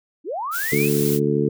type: linear sweep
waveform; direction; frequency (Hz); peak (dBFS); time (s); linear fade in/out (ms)
sine; up; 261.6 to 2679; -24; 0.24-0.9; 50
type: noise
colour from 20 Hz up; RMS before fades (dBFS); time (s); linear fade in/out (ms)
blue; -28; 0.51-1.2; 50
type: harmonic tone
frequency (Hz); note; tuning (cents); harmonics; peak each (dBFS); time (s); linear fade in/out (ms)
72.5; D2; -22; 2 / 3 / 4 / 5 / 6; -23 / -24 / -25 / -24 / -22; 0.72-1.49; 5
effects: none